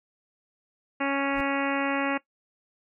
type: harmonic tone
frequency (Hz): 277.2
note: C#4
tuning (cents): 0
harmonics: 1 / 2 / 3 / 4 / 5 / 6 / 7 / 8 / 9 / 10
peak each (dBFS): -28 / -31 / -33 / -34 / -35 / -36 / -36 / -37 / -38 / -38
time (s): 1-2.18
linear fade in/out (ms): 10
type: noise with exponential growth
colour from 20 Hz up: brown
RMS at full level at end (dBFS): -34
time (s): 1.28-1.41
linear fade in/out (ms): 5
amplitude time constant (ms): 28
effects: noise-tail reverb RT60 0.1 s tail -18 dB re dry